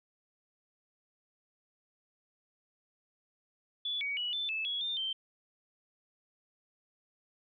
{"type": "tone with pitch steps", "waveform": "sine", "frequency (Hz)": [3446, 2255, 2934, 3529, 2619, 3350, 3604, 3124], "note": ["A7", "C#7", "F#7", "A7", "E7", "G#7", "A7", "G7"], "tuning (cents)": [-37, 29, -15, 4, -12, 14, 41, -7], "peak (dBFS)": -32, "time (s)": [3.85, 5.13], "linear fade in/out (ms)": 5, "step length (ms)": 160, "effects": []}